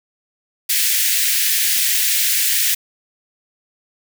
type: high-pass noise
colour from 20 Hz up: white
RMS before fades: -17 dBFS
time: 0.69-2.75 s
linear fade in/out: 10 ms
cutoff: 1700 Hz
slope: 48 dB/octave
effects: none